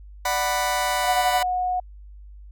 sawtooth chord, B minor, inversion first, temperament just, 592.7 / 740.8 / 987.8 Hz, D5 / F#5 / B5, +16 / +2 / 0 cents, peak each -25 / -21 / -21 dBFS, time 0.25-1.43 s, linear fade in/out 5 ms
sine tone, 729 Hz, F#5, 26 cents flat, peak -21 dBFS, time 1.04-1.8 s, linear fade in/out 5 ms
effects added 50 Hz sine -40 dBFS peak until 2.51 s

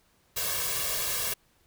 white noise with comb filter, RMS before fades -30 dBFS, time 0.36-1.34 s, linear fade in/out 10 ms, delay 1.8 ms, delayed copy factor +0.85, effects pink hiss -66 dBFS RMS until 1.66 s

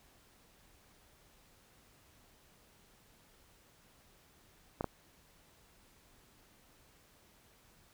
clicks, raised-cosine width 1 ms, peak -20 dBFS, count 2, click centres 4.809 / 4.843 s, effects pink hiss -65 dBFS RMS until 7.93 s

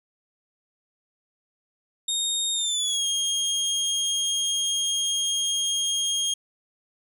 25% pulse tone with pitch glide, 3701 to 3241 Hz, A#7 to G#7, -13 to -43 cents, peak -19 dBFS, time 2.08-6.34 s, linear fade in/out 5 ms, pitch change -230 cents, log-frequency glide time 2.53-3.06 s, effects none

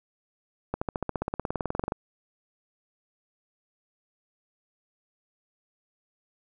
accelerating click train, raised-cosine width 1 ms, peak -14 dBFS, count 22, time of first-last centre 0.74-1.921 s, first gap 75 ms, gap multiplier 0.97, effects none

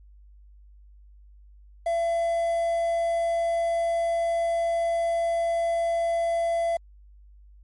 triangle tone with quantisation, 675 Hz, E5, 41 cents sharp, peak -20 dBFS, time 1.86-6.77 s, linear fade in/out 5 ms, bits 8, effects added 50 Hz sine -48 dBFS peak until 7.63 s + MP3 48 kbps

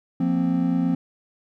triangle chord, F suspended fourth, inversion none, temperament equal, 174.61 / 233.1 / 261.6 Hz, F3 / Bb3 / C4, 0 / 0 / 0 cents, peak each -21 / -25 / -20 dBFS, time 0.2-0.95 s, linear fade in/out 5 ms, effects none

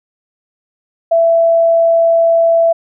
sine tone, 666 Hz, E5, 18 cents sharp, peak -7 dBFS, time 1.11-2.73 s, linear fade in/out 10 ms, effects none

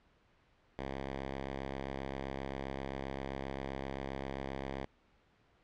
5% pulse tone, 67.6 Hz, C#2, 43 cents flat, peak -27 dBFS, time 0.79-4.85 s, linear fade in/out 0 ms, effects pink hiss -69 dBFS RMS until 5.63 s + low-pass 3000 Hz 12 dB/octave

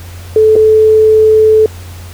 sine tone with dropouts, 435.1 Hz, A4, 19 cents flat, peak -3 dBFS, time 0.36-1.66 s, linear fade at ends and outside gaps 2 ms, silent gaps 0.556-0.562 s, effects added 88 Hz sine -26 dBFS peak until 2.13 s + pink hiss -35 dBFS RMS until 2.13 s

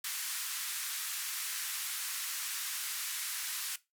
white band-pass noise, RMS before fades -38 dBFS, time 0.04-3.76 s, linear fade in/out 5 ms, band 1200 to 14000 Hz, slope 24 dB/octave, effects noise-tail reverb RT60 0.2 s tail -17 dB re dry

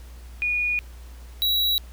sine / square tone pair in turn, 2451 / 3891 Hz, D#7 / B7, -27 / -27 cents, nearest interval minor sixth, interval 800 cents, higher second, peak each -21 / -20 dBFS, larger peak second, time 0.42-0.79 / 1.42-1.78 s, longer first, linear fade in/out 0 ms, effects added 60 Hz sine -39 dBFS peak until 1.92 s + pink hiss -52 dBFS RMS until 1.92 s

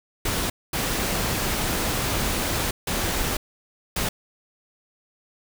pink noise bursts at uneven times, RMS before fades -25 dBFS, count 4, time 0.25-0.5 / 0.73-2.71 / 2.87-3.37 / 3.96-4.09 s, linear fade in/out 5 ms, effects none

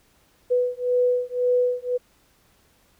sine beating tone pair, 493.9 / 495.8 Hz, B4 / B4, 0 / +7 cents, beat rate 1.9 Hz, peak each -22 dBFS, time 0.5-1.98 s, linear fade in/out 20 ms, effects pink hiss -61 dBFS RMS until 2.99 s

